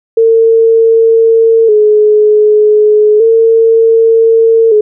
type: tone with vibrato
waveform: sine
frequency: 438.1 Hz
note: A4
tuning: 7 cents flat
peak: -3 dBFS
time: 0.17-4.81 s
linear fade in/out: 5 ms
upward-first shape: square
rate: 0.33 Hz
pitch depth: 58 cents each way
effects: none